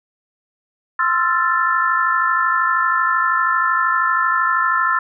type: chord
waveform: sine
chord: F major seventh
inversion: second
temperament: equal with one note detuned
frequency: 1046.5 / 1318.5 / 1371.3 / 1760 Hz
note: C6 / E6 / F6 / A6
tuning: 0 / 0 / -32 / 0 cents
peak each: -20 dBFS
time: 0.99-4.99 s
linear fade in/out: 5 ms
effects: none

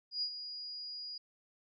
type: tone with ADSR envelope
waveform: sine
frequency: 4883 Hz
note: D#8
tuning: 33 cents flat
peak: -31 dBFS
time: 0.11-1.18 s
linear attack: 110 ms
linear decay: 76 ms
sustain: -10 dB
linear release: 6 ms
effects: none

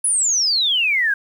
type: exponential sweep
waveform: sine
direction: down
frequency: 10520 to 1572 Hz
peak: -15 dBFS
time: 0.04-1.14 s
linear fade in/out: 5 ms
effects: 8-bit

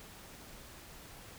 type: silence
effects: pink hiss -52 dBFS RMS until 1.38 s

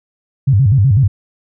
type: tone with vibrato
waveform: sine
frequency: 116.54 Hz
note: A#2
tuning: in tune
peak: -7 dBFS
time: 0.47-1.08 s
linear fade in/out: 10 ms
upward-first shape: square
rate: 8 Hz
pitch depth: 270 cents each way
effects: none

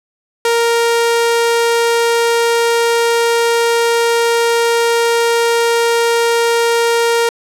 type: tone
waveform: sawtooth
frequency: 466.2 Hz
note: A#4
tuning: in tune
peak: -7 dBFS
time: 0.45-7.29 s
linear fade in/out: 2 ms
effects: low-pass 12000 Hz 12 dB/octave

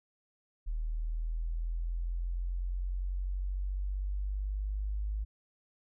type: linear sweep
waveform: sine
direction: up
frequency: 38.89 to 51.91 Hz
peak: -31 dBFS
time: 0.66-5.25 s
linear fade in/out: 20 ms
effects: none

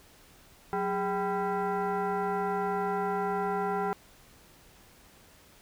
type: tone with frequency modulation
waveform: sine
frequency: 184.5 Hz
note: F#3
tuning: 5 cents flat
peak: -27 dBFS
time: 0.73-3.93 s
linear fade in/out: 0 ms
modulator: 593 Hz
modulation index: 1.8
effects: pink hiss -57 dBFS RMS until 5.61 s

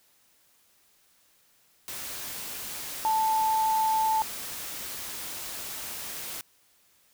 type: tone in noise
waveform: sine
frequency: 880 Hz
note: A5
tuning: in tune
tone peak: -22 dBFS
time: 3.05-4.22 s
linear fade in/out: 0 ms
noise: white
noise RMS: -37 dBFS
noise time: 1.88-6.41 s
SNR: +12 dB
effects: white hiss -64 dBFS RMS until 7.13 s

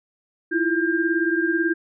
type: tone cluster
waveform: sine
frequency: 324.9 / 343.1 / 1599 Hz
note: E4 / F4 / G6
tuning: -25 / -31 / +34 cents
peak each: -23 dBFS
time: 0.51-1.74 s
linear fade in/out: 20 ms
effects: none

